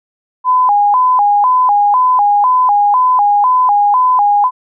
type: tone with vibrato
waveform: sine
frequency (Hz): 910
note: A#5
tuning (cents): -42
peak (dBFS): -7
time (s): 0.44-4.51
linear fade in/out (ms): 50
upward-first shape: square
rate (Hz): 2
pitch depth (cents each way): 180
effects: none